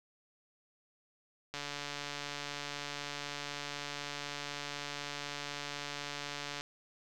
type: click train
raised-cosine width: 0.2 ms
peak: -22 dBFS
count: 731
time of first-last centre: 1.54-6.609 s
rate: 144 Hz
effects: none